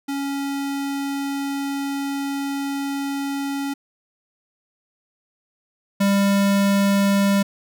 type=tone pair in turn; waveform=square; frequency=278.4 / 198.84 Hz; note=C#4 / G3; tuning=+8 / +25 cents; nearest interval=tritone; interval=583 cents; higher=first; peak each=-24 / -16 dBFS; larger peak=second; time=0.08-3.74 / 6-7.43 s; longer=first; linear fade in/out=10 ms; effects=none